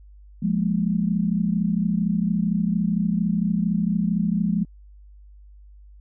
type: tone cluster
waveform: sine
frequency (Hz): 174 / 207.3 / 231.6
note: F3 / G#3 / A#3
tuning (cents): -6 / -3 / -11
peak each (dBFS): -23 / -22 / -29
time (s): 0.42-4.65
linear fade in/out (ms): 10
effects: added 50 Hz sine -44 dBFS peak until 6 s